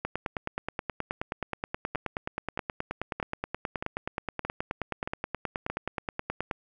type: two click trains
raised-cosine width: 0.5 ms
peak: -15 / -17 dBFS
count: 62 / 7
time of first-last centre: 0.05-6.512 / 1.95-5.7 s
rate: 9.44 / 1.6 Hz
effects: none